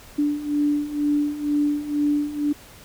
sine beating tone pair, 291.6 / 293.7 Hz, D4 / D4, -12 / 0 cents, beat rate 2.1 Hz, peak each -25 / -21 dBFS, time 0.18-2.53 s, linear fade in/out 10 ms, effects pink hiss -46 dBFS RMS until 2.84 s

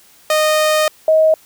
sawtooth / sine tone pair in turn, 617 / 631.8 Hz, D#5 / D#5, -15 / +26 cents, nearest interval unison, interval 41 cents, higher second, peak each -8 dBFS, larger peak neither, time 0.3-0.88 / 1.08-1.34 s, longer first, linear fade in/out 2 ms, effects white hiss -48 dBFS RMS until 1.45 s

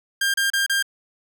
sawtooth tone bursts, 1600 Hz, G6, 35 cents sharp, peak -15 dBFS, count 4, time 0.21-0.826 s, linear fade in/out 5 ms, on 130 ms, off 32 ms, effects none

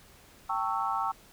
sine chord, A dominant seventh, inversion third, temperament equal with one note detuned, 784 / 899 / 1108.7 / 1318.5 Hz, G5 / A5 / C#6 / E6, 0 / +37 / 0 / 0 cents, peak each -33 dBFS, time 0.49-1.12 s, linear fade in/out 10 ms, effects pink hiss -56 dBFS RMS until 1.32 s

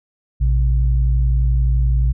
sine tone pair together, 58.38 / 130 Hz, A#1 / C3, +3 / -11 cents, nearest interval octave + major second, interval 1386 cents, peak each -13 / -21 dBFS, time 0.4-2.13 s, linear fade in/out 20 ms, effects none

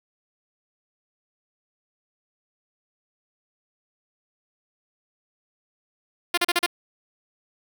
5% pulse tone bursts, 349.2 Hz, F4, in tune, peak -7 dBFS, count 5, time 6.34-6.663 s, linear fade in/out 5 ms, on 35 ms, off 37 ms, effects none

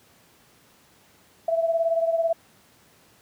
sine beating tone pair, 659.3 / 677.3 Hz, E5 / E5, 0 / +47 cents, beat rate 18 Hz, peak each -21 / -27 dBFS, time 1.48-2.33 s, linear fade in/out 5 ms, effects pink hiss -57 dBFS RMS until 3.21 s + high-pass 100 Hz 12 dB/octave

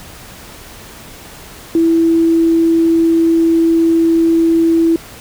sine tone, 330 Hz, E4, 2 cents sharp, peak -8 dBFS, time 1.75-4.96 s, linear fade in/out 2 ms, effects pink hiss -35 dBFS RMS until 5.2 s

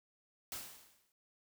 white noise with exponential decay, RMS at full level -41 dBFS, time 0.52-1.12 s, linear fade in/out 1 ms, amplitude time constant 130 ms, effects none

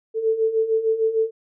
sine beating tone pair, 440 / 446.6 Hz, A4 / A4, 0 / +26 cents, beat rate 6.6 Hz, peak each -24 / -19 dBFS, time 0.14-1.31 s, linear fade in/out 50 ms, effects none

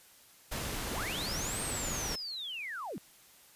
pink noise, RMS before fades -37 dBFS, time 0.51-2.16 s, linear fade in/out 10 ms
sine linear two-way sweep, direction up then down, 138.59 to 8680 to 138.59 Hz, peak -37 dBFS, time 0.91-2.98 s, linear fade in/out 0 ms, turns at 1.61 s
effects white hiss -59 dBFS RMS until 3.55 s + resampled to 32000 Hz

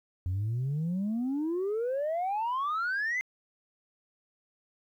sine exponential sweep, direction up, 87.31 to 2093 Hz, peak -26 dBFS, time 0.26-3.21 s, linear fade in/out 0 ms, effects tanh soft clip ceiling -26 dBFS + 11-bit

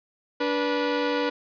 sawtooth tone pair together, 290.8 / 487.7 Hz, D4 / B4, -17 / -22 cents, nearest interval major sixth, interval 895 cents, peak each -23 / -21 dBFS, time 0.4-1.3 s, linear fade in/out 10 ms, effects resampled to 11025 Hz + 8-bit

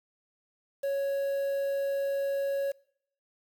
triangle tone with quantisation, 554.4 Hz, C#5, in tune, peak -25 dBFS, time 0.83-2.72 s, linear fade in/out 10 ms, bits 8, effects noise-tail reverb RT60 0.7 s tail -24 dB re dry

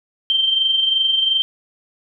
sine tone with amplitude modulation, 3136 Hz, G7, in tune, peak -12 dBFS, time 0.3-1.42 s, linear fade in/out 0 ms, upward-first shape sine, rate 22.8 Hz, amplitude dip 50%, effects none

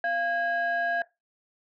sine tone pair together, 690 / 1639.1 Hz, F5 / G#6, -21 / -23 cents, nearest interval octave + minor third, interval 1498 cents, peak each -26 dBFS, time 0.04-1.02 s, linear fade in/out 2 ms, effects noise-tail reverb RT60 0.2 s tail -18 dB re dry + tanh soft clip ceiling -20 dBFS

